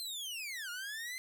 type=linear two-way sweep; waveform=sawtooth; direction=down then up; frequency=4186 to 1396.9 to 2075 Hz; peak=-36 dBFS; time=0-1.18 s; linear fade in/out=0 ms; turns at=0.7 s; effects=none